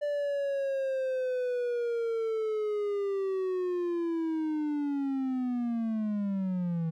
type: linear sweep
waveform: triangle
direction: down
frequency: 587.3 to 160.4 Hz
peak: -26 dBFS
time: 0.01-6.91 s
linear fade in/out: 20 ms
effects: none